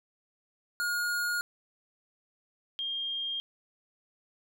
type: tone pair in turn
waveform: square / sine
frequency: 1432 / 3215 Hz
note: F6 / G7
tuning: +43 / +43 cents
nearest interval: octave + major second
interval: 1400 cents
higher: second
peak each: -29 / -31 dBFS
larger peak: first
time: 0.8-1.41 / 2.79-3.4 s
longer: neither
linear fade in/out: 0 ms
effects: none